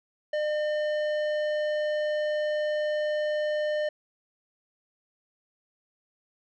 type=tone with tanh clipping; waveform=triangle; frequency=604 Hz; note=D5; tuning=48 cents sharp; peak=-27 dBFS; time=0.33-3.89 s; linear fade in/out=5 ms; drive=16 dB; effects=none